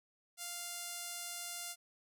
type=tone with band-pass filter; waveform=sawtooth; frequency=698.5 Hz; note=F5; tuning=in tune; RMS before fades=-44 dBFS; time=0.37-1.76 s; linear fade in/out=50 ms; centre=9500 Hz; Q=0.89; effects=none